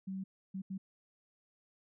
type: tone bursts at uneven times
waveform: sine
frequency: 191 Hz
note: G3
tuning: 45 cents flat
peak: -37 dBFS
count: 3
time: 0.07-0.24 / 0.54-0.62 / 0.7-0.78 s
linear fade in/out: 10 ms
effects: none